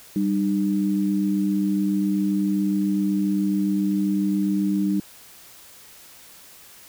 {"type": "tone pair together", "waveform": "sine", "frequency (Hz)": [196, 303.4], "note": ["G3", "D#4"], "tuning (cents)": [0, -44], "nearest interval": "minor sixth", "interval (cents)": 756, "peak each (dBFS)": [-21, -23], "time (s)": [0.16, 5], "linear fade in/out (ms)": 2, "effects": ["white hiss -47 dBFS RMS until 6.88 s"]}